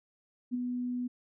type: tone with ADSR envelope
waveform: sine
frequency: 246.9 Hz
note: B3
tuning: in tune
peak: -27 dBFS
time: 0.51-1.08 s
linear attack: 33 ms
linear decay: 14 ms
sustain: -4 dB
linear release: 15 ms
effects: none